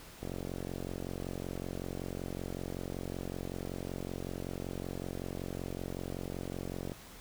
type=click train; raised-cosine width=2 ms; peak=-25 dBFS; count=304; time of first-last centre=0.23-6.919 s; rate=45.3 Hz; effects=pink hiss -52 dBFS RMS until 7.2 s